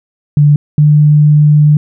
sine tone pair in turn, 146.83 / 149.4 Hz, D3 / D3, 0 / +30 cents, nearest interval unison, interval 30 cents, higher second, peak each -3 dBFS, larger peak neither, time 0.37-0.56 / 0.78-1.77 s, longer second, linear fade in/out 2 ms, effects none

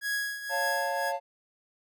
45% pulse tone with tremolo, 1661.2 Hz, G#6, in tune, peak -27 dBFS, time 0.01-1.13 s, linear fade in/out 50 ms, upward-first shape triangle, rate 1.9 Hz, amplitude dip 75%
triangle chord, Db augmented, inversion none, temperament equal with one note detuned, 554.4 / 698.5 / 887.1 Hz, Db5 / F5 / A5, 0 / 0 / +14 cents, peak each -31 dBFS, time 0.49-1.2 s, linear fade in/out 50 ms
effects none

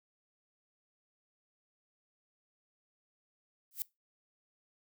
violet noise with exponential growth, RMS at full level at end -31 dBFS, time 3.71-3.82 s, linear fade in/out 1 ms, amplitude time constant 22 ms, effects noise-tail reverb RT60 0.2 s tail -21 dB re dry

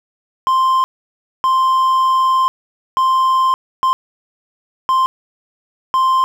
triangle tone bursts at uneven times, 1046.5 Hz, C6, in tune, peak -9 dBFS, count 6, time 0.47-0.84 / 1.44-2.48 / 2.97-3.54 / 3.83-3.93 / 4.89-5.06 / 5.94-6.24 s, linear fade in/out 0 ms, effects none

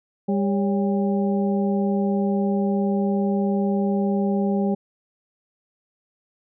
harmonic tone with a mistuned harmonic, 199.6 Hz, G3, 32 cents sharp, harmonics 1 / 2 / 3 / 4, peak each -20 / -26 / -30 / -32 dBFS, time 0.28-4.75 s, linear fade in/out 10 ms, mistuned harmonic 3, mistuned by -110 cents, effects none

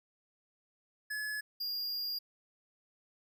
square tone pair in turn, 1705 / 4822 Hz, G#6 / D8, +45 / +45 cents, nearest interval octave + tritone, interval 1800 cents, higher second, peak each -36 / -35 dBFS, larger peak second, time 1.1-1.41 / 1.6-2.19 s, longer second, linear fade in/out 10 ms, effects none

